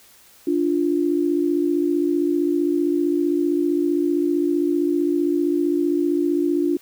sine tone pair together, 292.8 / 348.2 Hz, D4 / F4, -5 / -5 cents, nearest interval minor third, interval 300 cents, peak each -20 / -20 dBFS, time 0.47-6.77 s, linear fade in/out 5 ms, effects white hiss -51 dBFS RMS until 6.81 s

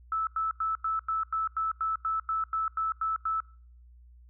sine tone bursts, 1311 Hz, E6, 10 cents flat, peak -26 dBFS, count 14, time 0.12-3.403 s, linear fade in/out 2 ms, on 150 ms, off 91 ms, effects noise-tail reverb RT60 0.5 s tail -23 dB re dry + added 60 Hz sine -51 dBFS peak until 4.29 s

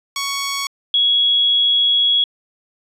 10% pulse / sine tone pair in turn, 1114 / 3338 Hz, C#6 / G#7, +8 / +8 cents, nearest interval octave + perfect fifth, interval 1900 cents, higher second, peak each -12 dBFS, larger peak neither, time 0.16-0.67 / 0.94-2.24 s, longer second, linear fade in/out 2 ms, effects resampled to 32000 Hz

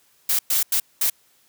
blue noise bursts at uneven times, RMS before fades -20 dBFS, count 4, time 0.29-0.39 / 0.5-0.63 / 0.72-0.8 / 1.01-1.1 s, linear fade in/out 5 ms, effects white hiss -60 dBFS RMS until 1.48 s + high-pass 60 Hz 12 dB/octave

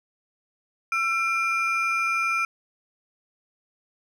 triangle ring-modulated tone, 1864.7 Hz, A#6, in tune, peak -17 dBFS, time 0.92-2.45 s, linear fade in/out 2 ms, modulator 521 Hz, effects resampled to 32000 Hz

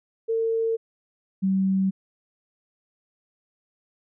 sine tone pair in turn, 452.4 / 191.53 Hz, A4 / G3, +48 / -40 cents, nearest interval octave + minor third, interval 1488 cents, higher first, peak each -21 / -19 dBFS, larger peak second, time 0.28-0.77 / 1.42-1.91 s, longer neither, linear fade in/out 20 ms, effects none

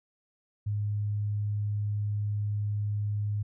sine tone, 103.83 Hz, G#2, in tune, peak -27 dBFS, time 0.66-3.43 s, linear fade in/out 10 ms, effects none

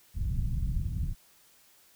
pink low-pass noise, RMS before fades -30 dBFS, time 0.14-1.15 s, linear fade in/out 50 ms, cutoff 150 Hz, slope 24 dB/octave, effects white hiss -61 dBFS RMS until 1.95 s

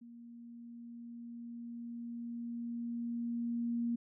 sine tone with level ramp, 235.6 Hz, A#3, 19 cents sharp, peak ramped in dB -50 to -31 dBFS, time 0.01-3.96 s, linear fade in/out 10 ms, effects none

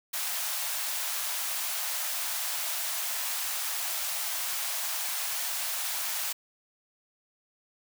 white high-pass noise, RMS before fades -32 dBFS, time 0.13-6.33 s, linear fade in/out 10 ms, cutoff 610 Hz, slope 48 dB/octave, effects none

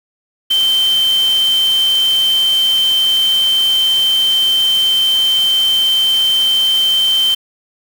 sine tone in noise, 3109 Hz, G7, 15 cents flat, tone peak -10 dBFS, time 0.5-7.35 s, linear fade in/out 10 ms, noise white, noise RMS -27 dBFS, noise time 0.5-7.35 s, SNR +14 dB, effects none

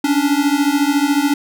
square beating tone pair, 279.5 / 293.5 Hz, C#4 / D4, +14 / -1 cents, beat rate 14 Hz, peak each -17 dBFS, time 0.04-1.34 s, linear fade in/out 5 ms, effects none

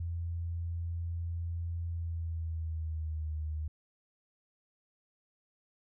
sine tone with pitch glide, 84.7 to 77.22 Hz, E2 to D#2, +48 to -13 cents, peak -33 dBFS, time 0-3.68 s, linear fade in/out 5 ms, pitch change -161 cents, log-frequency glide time 1.88-3.35 s, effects none

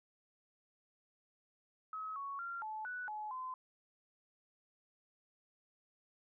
sine tone with pitch steps, 1280 / 1112 / 1382 / 866 / 1482 / 851 / 1027 Hz, D#6 / C#6 / F6 / A5 / F#6 / G#5 / C6, +49 / +5 / -19 / -28 / +2 / +42 / -33 cents, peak -40 dBFS, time 1.93-3.54 s, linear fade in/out 2 ms, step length 230 ms, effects none

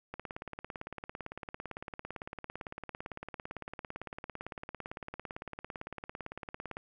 click train, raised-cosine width 0.5 ms, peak -25 dBFS, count 119, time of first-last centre 0.14-6.769 s, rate 17.8 Hz, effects none

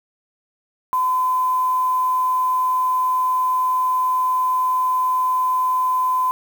sine tone with quantisation, 1017 Hz, C6, 50 cents flat, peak -16 dBFS, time 0.93-6.31 s, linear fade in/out 0 ms, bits 6, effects none

